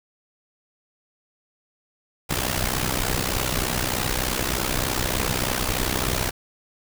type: noise with amplitude modulation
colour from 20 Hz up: pink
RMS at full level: -21 dBFS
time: 2.29-6.31 s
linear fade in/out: 20 ms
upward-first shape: sine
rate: 63.3 Hz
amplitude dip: 80%
effects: none